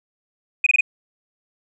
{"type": "tone bursts", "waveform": "sine", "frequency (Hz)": 2489, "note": "D#7", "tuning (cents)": 0, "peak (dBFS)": -11, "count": 4, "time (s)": [0.64, 0.809], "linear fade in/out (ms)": 5, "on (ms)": 25, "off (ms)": 23, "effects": ["tanh soft clip ceiling -8 dBFS"]}